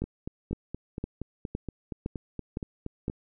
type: two click trains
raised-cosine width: 3 ms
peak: -18 / -21 dBFS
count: 7 / 14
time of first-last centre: 0.02-3.081 / 0.04-3.099 s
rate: 1.96 / 4.25 Hz
effects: none